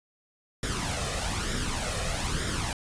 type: noise with flanger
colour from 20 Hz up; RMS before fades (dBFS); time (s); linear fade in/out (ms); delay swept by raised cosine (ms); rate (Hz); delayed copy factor
pink; -30; 0.63-2.73; 2; 0.56 to 1.66; 1.1; +0.6
effects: resampled to 22050 Hz